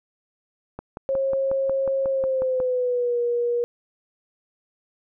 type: click train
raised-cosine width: 1 ms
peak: -19 dBFS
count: 11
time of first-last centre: 0.79-2.602 s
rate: 5.52 Hz
type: tone with pitch glide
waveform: sine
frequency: 540 to 478.3 Hz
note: C#5 to A#4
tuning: -45 to +44 cents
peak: -20 dBFS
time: 1.09-3.64 s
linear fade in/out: 0 ms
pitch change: -211 cents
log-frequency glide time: 2.09-3.19 s
effects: none